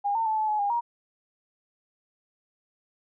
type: tone with pitch steps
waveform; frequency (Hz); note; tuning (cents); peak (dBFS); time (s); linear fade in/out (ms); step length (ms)
sine; 811 / 905 / 872 / 865 / 849 / 810 / 945; G#5 / A5 / A5 / A5 / G#5 / G#5 / A#5; -41 / +48 / -16 / -30 / +38 / -43 / +23; -23; 0.04-0.81; 20; 110
effects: none